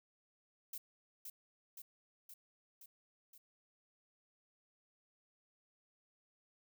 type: noise with echo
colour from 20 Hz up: violet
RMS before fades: -45 dBFS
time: 0.73-0.78 s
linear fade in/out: 5 ms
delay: 520 ms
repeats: 5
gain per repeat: -3 dB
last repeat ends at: 3.38 s
effects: none